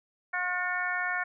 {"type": "harmonic tone with a mistuned harmonic", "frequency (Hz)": 360.3, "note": "F#4", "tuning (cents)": -46, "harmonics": [2, 3, 4, 5, 6], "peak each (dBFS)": [-36, -38, -32, -32, -37], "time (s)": [0.33, 1.24], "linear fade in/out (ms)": 10, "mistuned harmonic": 6, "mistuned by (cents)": 43, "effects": []}